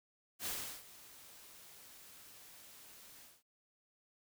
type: noise with ADSR envelope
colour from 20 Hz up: white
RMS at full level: -39 dBFS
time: 0.39-3.43 s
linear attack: 71 ms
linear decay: 360 ms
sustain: -18 dB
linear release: 210 ms
effects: none